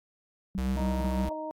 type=tone bursts; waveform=sine; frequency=190.5 Hz; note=G3; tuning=49 cents flat; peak=-29 dBFS; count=3; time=0.55-1.254 s; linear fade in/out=0 ms; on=210 ms; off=37 ms
type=tone; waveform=square; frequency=65.41 Hz; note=C2; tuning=in tune; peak=-30 dBFS; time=0.58-1.29 s; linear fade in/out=0 ms
type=harmonic tone; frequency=311.1 Hz; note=D#4; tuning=in tune; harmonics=1 / 2 / 3; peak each=-39 / -36 / -38 dBFS; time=0.77-1.51 s; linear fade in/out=0 ms
effects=AAC 64 kbps